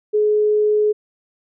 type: tone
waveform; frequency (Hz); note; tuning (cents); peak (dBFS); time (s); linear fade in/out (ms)
sine; 422.7; G#4; +31; -13; 0.13-0.93; 20
effects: none